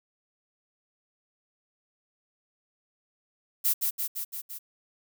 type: noise with echo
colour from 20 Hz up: violet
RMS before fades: -24 dBFS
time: 3.64-3.74 s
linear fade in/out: 20 ms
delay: 170 ms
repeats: 5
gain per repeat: -3 dB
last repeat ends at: 4.59 s
effects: none